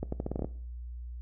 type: accelerating click train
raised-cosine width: 2 ms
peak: -19 dBFS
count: 9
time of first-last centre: 0.03-0.445 s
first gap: 94 ms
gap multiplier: 0.82
effects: noise-tail reverb RT60 0.5 s tail -18 dB re dry + added 60 Hz sine -38 dBFS peak until 1.21 s